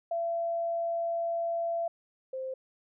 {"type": "tone pair in turn", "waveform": "sine", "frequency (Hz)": [675, 523.2], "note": ["E5", "C5"], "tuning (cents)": [41, 0], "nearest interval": "major third", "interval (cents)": 441, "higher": "first", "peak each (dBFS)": [-28, -33], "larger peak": "first", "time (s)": [[0.11, 1.88], [2.33, 2.54]], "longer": "first", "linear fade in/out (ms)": 5, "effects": []}